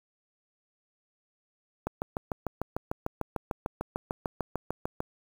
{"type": "click train", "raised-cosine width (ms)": 1, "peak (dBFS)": -16, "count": 22, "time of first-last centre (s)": [1.87, 5.004], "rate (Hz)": 6.7, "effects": ["7-bit"]}